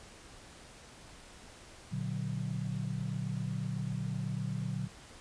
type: chord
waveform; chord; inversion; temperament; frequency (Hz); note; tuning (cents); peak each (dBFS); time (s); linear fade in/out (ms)
sine; Bb augmented; none; equal with one note detuned; 118.85 / 146.83 / 185; Bb2 / D3 / F#3; +34 / 0 / 0; -37 / -37 / -38; 1.91-4.88; 20
effects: pink hiss -53 dBFS RMS until 5.2 s + resampled to 22050 Hz